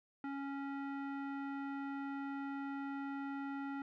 square tone with low-pass filter, 277.2 Hz, C#4, in tune, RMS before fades -42 dBFS, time 0.24-3.82 s, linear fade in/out 2 ms, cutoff 1600 Hz, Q 1.7, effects none

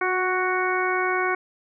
harmonic tone with a mistuned harmonic, 370 Hz, F#4, in tune, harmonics 1 / 2 / 3 / 4 / 5 / 6, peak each -26 / -29 / -27 / -27 / -33 / -29 dBFS, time 0.01-1.35 s, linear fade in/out 5 ms, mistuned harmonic 1, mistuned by -20 cents, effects none

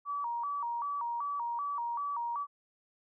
sine tone with vibrato, 1040 Hz, C6, 11 cents flat, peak -32 dBFS, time 0.05-2.47 s, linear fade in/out 50 ms, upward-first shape square, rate 2.6 Hz, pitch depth 170 cents each way, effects none

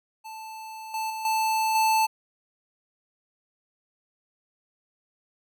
square tone with level steps, 880 Hz, A5, in tune, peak -38 / -28 / -32 / -23 / -20 dBFS, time 0.24-2.07 s, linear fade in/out 20 ms, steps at 0.94 / 1.1 / 1.25 / 1.75 s, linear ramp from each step 2 ms, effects none

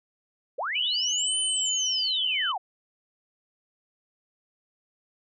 sine linear two-way sweep, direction up then down, 424.4 to 9310 to 675 Hz, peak -27 dBFS, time 0.58-2.58 s, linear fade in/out 10 ms, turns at 1.39 s
sine tone with pitch glide, 2961 to 3032 Hz, F#7 to F#7, +1 to +42 cents, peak -26 dBFS, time 0.75-2.52 s, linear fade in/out 5 ms, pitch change +41 cents, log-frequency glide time 1.21-1.32 s
effects none

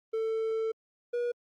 triangle tone pair in turn, 445.2 / 481.5 Hz, A4 / B4, +20 / -44 cents, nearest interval minor second, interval 136 cents, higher second, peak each -26 dBFS, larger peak neither, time 0.13-0.72 / 1.13-1.32 s, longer first, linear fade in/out 10 ms, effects Opus 32 kbps

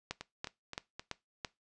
two click trains, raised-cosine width 0.2 ms, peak -24 / -19 dBFS, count 4 / 5, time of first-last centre 0.21-0.995 / 0.11-1.448 s, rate 3.82 / 2.99 Hz, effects noise-tail reverb RT60 0.2 s tail -20 dB re dry + resampled to 22050 Hz

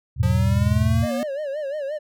sine chord, E major, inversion none, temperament equal, 82.41 / 103.83 / 123.47 Hz, E2 / G#2 / B2, 0 / 0 / 0 cents, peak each -21 dBFS, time 0.16-1.07 s, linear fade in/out 50 ms
square linear sweep, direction up, 175.6 to 244 Hz, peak -25 dBFS, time 0.23-1.23 s, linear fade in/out 0 ms
triangle tone with vibrato, 577 Hz, D5, 31 cents flat, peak -23 dBFS, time 1.02-1.99 s, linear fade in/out 20 ms, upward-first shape sine, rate 5.7 Hz, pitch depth 120 cents each way
effects none

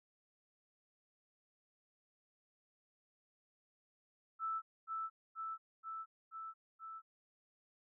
sine tone with echo, 1318.5 Hz, E6, in tune, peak -36 dBFS, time 4.39-4.62 s, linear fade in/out 50 ms, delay 480 ms, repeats 5, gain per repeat -2 dB, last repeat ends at 7.02 s, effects none

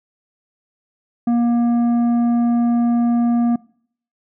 sine tone with tanh clipping, 237 Hz, A#3, 29 cents sharp, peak -15 dBFS, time 1.27-3.56 s, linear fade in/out 5 ms, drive 8 dB, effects noise-tail reverb RT60 0.6 s tail -23 dB re dry

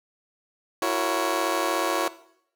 20% pulse chord, F# dominant seventh, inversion third, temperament just, 333 / 370 / 462.5 / 555 Hz, E4 / F#4 / A#4 / C#5, +18 / 0 / -14 / +2 cents, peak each -23 / -24 / -27 / -23 dBFS, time 0.82-2.08 s, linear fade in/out 2 ms, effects noise-tail reverb RT60 0.7 s tail -17 dB re dry

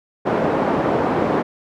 pink band-pass noise, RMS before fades -19 dBFS, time 0.25-1.43 s, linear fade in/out 20 ms, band 250 to 870 Hz, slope 12 dB/octave, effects none

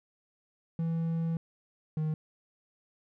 triangle tone pair in turn, 164.81 / 155.56 Hz, E3 / D#3, 0 / 0 cents, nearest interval minor second, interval 100 cents, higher first, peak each -26 dBFS, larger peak neither, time 0.79-1.37 / 1.97-2.14 s, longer first, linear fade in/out 2 ms, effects none

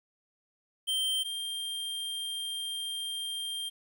square tone pair in turn, 3136 / 3187 Hz, G7 / G7, 0 / +28 cents, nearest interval unison, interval 28 cents, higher second, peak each -28 / -34 dBFS, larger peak first, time 0.87-1.24 / 1.24-3.7 s, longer second, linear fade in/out 20 ms, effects 11-bit

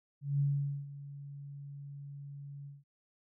sine tone with ADSR envelope, 141.5 Hz, C#3, 36 cents sharp, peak -26 dBFS, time 0.21-2.84 s, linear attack 190 ms, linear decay 460 ms, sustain -17 dB, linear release 180 ms, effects none

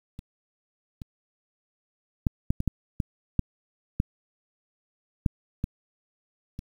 clicks, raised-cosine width 5 ms, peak -26 / -25 / -9 / -10 / -15 / -11 / -13 / -9 / -10 / -9 / -14 / -23 dBFS, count 12, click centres 0.191 / 1.018 / 2.268 / 2.505 / 2.604 / 2.677 / 3.002 / 3.393 / 4.001 / 5.262 / 5.641 / 6.591 s, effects 8-bit

